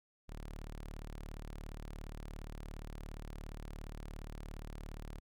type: tone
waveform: sawtooth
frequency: 37.21 Hz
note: D1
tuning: 24 cents sharp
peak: -40 dBFS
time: 0.28-5.2 s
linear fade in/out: 20 ms
effects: none